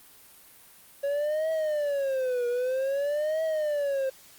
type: tone with vibrato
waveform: triangle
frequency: 556 Hz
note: C#5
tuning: 5 cents sharp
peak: -23 dBFS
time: 1.03-4.1 s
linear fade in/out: 10 ms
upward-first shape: triangle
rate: 0.52 Hz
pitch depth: 260 cents each way
effects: white hiss -53 dBFS RMS until 4.38 s + Opus 32 kbps